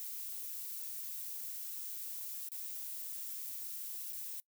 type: noise with dropouts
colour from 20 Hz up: violet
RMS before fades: -43 dBFS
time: 0-4.4 s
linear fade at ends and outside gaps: 0 ms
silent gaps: 2.487-2.518 / 4.124-4.13 s
effects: noise-tail reverb RT60 0.1 s tail -22 dB re dry